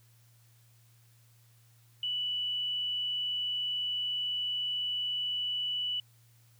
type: tone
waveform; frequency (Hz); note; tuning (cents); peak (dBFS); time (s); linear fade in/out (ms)
sine; 2962; F#7; +1; -30; 2.03-6; 2
effects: added 116 Hz sine -60 dBFS peak until 6.59 s + white hiss -67 dBFS RMS until 6.59 s